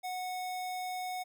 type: tone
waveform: square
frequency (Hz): 735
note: F#5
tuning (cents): -12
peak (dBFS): -36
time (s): 0.03-1.24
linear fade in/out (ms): 20
effects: none